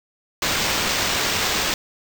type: noise with sample-and-hold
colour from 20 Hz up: violet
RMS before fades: -22 dBFS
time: 0.42-1.74 s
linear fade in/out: 2 ms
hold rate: 11025 Hz
effects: none

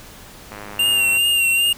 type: click train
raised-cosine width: 0.5 ms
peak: -19 dBFS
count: 68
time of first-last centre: 0.52-1.17 s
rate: 103 Hz
type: tone with vibrato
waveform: square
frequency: 2777 Hz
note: F7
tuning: 10 cents flat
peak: -15 dBFS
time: 0.79-1.73 s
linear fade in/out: 5 ms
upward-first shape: sine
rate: 2.5 Hz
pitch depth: 36 cents each way
effects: pink hiss -41 dBFS RMS until 1.77 s

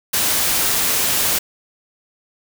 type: noise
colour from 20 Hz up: white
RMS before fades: -18 dBFS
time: 0.13-1.39 s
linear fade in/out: 10 ms
effects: none

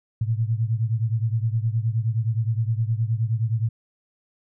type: beating tone pair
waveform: sine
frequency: 110 / 119.6 Hz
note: A2 / A#2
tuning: 0 / +45 cents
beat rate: 9.6 Hz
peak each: -22 / -25 dBFS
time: 0.21-3.69 s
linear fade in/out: 5 ms
effects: none

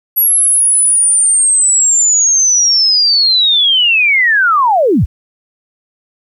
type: linear sweep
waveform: sine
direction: down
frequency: 11510 to 35.01 Hz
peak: -7 dBFS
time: 0.16-5.06 s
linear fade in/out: 20 ms
effects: 8-bit

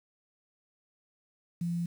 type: tone with quantisation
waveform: sine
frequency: 171.5 Hz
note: F3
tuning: 31 cents flat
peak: -29 dBFS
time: 1.61-1.86 s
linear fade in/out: 5 ms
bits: 9
effects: none

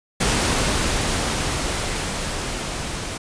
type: noise with level ramp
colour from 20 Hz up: pink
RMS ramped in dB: -19 to -29 dBFS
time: 0.2-3.18 s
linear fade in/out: 10 ms
effects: resampled to 22050 Hz

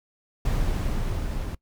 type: noise with level ramp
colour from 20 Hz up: brown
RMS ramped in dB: -23 to -30 dBFS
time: 0.45-1.55 s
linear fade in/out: 5 ms
effects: noise-tail reverb RT60 0.1 s tail -22 dB re dry

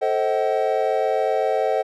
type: chord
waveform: triangle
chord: A diminished seventh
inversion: none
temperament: just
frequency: 440 / 528 / 633.6 / 760.3 Hz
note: A4 / C5 / Eb5 / Gb5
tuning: 0 / +16 / +31 / +47 cents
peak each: -22 dBFS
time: 0.01-1.83 s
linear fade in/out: 20 ms
effects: none

